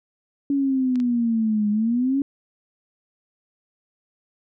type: exponential two-way sweep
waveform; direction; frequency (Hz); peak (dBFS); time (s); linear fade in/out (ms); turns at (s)
sine; down then up; 283 to 206.3 to 283; -18; 0.5-2.22; 2; 1.7
type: clicks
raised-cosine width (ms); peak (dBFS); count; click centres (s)
0.2; -24; 2; 0.957 / 1.001
effects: none